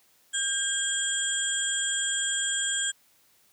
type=tone cluster; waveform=sine; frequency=1601 / 3253 / 7190 / 8060 Hz; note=G6 / G#7 / A8 / B8; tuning=+36 / -37 / +36 / +34 cents; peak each=-31 dBFS; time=0.33-2.92 s; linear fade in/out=20 ms; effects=white hiss -63 dBFS RMS until 3.52 s + high-pass 60 Hz 12 dB/octave